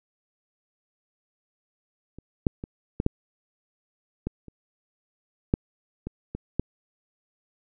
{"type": "clicks", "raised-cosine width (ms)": 3, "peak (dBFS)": [-29, -7, -21, -12, -7, -15, -30, -7, -19, -19, -10], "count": 11, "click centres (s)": [2.186, 2.468, 2.639, 3.001, 3.064, 4.27, 4.483, 5.539, 6.07, 6.35, 6.596], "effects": []}